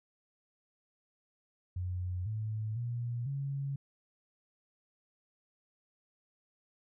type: tone with pitch steps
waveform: sine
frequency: 90.5 / 108.6 / 119.5 / 138.7 Hz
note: F#2 / A2 / A#2 / C#3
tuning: -38 / -22 / +43 / +1 cents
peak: -33 dBFS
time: 1.76-3.76 s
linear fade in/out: 5 ms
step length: 500 ms
effects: none